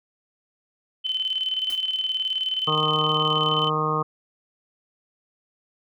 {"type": "tone with tremolo", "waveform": "sine", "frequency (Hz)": 3056, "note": "G7", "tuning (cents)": -45, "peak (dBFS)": -21, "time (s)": [1.04, 3.7], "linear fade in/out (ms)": 20, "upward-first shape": "square", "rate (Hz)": 19, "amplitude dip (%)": 55}
{"type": "noise with exponential decay", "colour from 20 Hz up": "white", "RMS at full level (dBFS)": -35, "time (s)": [1.7, 1.82], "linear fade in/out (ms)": 1, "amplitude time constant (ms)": 26}
{"type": "harmonic tone", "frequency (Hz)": 154.4, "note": "D#3", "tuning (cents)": -13, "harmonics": [1, 2, 3, 4, 5, 6, 7, 8], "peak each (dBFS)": [-28, -34, -28, -37, -35, -35, -26, -26], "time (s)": [2.67, 4.03], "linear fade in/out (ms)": 10}
{"effects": []}